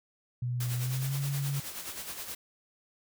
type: tone with pitch glide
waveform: sine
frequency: 122.6 to 140.02 Hz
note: B2 to C#3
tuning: -12 to +18 cents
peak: -29 dBFS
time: 0.42-1.6 s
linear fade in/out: 5 ms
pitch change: +230 cents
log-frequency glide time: 0.76-1.2 s
type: noise with tremolo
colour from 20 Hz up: white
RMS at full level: -38 dBFS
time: 0.6-2.35 s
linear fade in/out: 5 ms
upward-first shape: sine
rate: 9.5 Hz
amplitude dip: 55%
effects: none